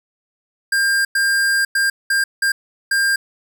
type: tone bursts at uneven times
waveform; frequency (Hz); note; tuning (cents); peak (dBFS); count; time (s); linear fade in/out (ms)
square; 1600; G6; +35; -15; 6; 0.72-1.05 / 1.15-1.65 / 1.75-1.9 / 2.1-2.24 / 2.42-2.52 / 2.91-3.16; 5
effects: none